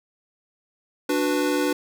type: chord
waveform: square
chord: B minor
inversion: first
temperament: equal with one note detuned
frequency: 293.7 / 366.4 / 493.9 Hz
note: D4 / F#4 / B4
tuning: 0 / -17 / 0 cents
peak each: -24 / -27 / -27 dBFS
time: 1.09-1.73 s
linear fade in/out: 5 ms
effects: none